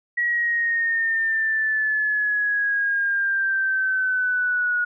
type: exponential sweep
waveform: sine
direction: down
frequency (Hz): 1920 to 1449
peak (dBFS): -19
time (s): 0.17-4.85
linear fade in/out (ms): 10
effects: none